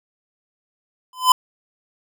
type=tone with exponential growth; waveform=square; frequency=1016 Hz; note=B5; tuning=49 cents sharp; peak=-6 dBFS; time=1.13-1.32 s; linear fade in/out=2 ms; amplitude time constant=40 ms; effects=none